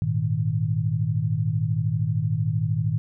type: chord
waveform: sine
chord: Ab suspended second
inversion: none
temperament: just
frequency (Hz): 103.83 / 116.8 / 155.74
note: Ab2 / Bb2 / Eb3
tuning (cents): 0 / +4 / +2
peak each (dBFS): -26 / -25 / -25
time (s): 0.02-2.98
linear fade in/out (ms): 0
effects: none